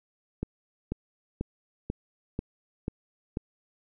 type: click train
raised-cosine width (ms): 3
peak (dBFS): -17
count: 7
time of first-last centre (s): 0.43-3.371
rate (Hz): 2.04
effects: none